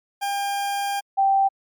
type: tone pair in turn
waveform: 40% pulse / sine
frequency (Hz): 802 / 781.9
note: G5 / G5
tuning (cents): +39 / -5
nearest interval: unison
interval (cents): 44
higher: first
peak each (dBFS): -22 / -15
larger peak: second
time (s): 0.21-1.01 / 1.17-1.49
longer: first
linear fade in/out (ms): 20
effects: MP3 96 kbps